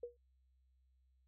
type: tone with exponential decay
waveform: sine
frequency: 480 Hz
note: B4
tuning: 49 cents flat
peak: -38 dBFS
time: 0.03-0.17 s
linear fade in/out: 5 ms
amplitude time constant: 29 ms
effects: added 64 Hz sine -70 dBFS peak until 1.27 s